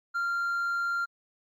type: tone with hard clipping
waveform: sine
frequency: 1388 Hz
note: F6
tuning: 11 cents flat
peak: -27 dBFS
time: 0.14-1.06 s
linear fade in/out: 20 ms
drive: 2 dB
effects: MP3 64 kbps